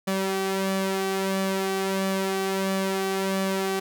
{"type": "tone with flanger", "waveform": "sawtooth", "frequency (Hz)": 192.4, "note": "G3", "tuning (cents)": -32, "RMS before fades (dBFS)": -26, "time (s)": [0.07, 3.8], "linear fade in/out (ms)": 10, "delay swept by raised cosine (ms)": [1.7, 2.58], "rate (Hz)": 1.5, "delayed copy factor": 0.6, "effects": []}